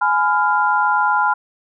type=chord; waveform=sine; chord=F diminished; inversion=first; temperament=just; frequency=838.1 / 1005.8 / 1396.9 Hz; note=Ab5 / Cb6 / F6; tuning=+16 / +31 / 0 cents; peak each=-18 dBFS; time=0.01-1.34 s; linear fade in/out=10 ms; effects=none